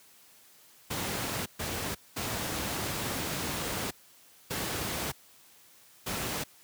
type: noise bursts at uneven times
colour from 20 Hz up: pink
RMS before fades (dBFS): -33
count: 5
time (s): 0.9-1.46 / 1.59-1.95 / 2.16-3.91 / 4.5-5.12 / 6.06-6.44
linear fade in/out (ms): 10
effects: white hiss -58 dBFS RMS until 6.63 s + high-pass 80 Hz 12 dB/octave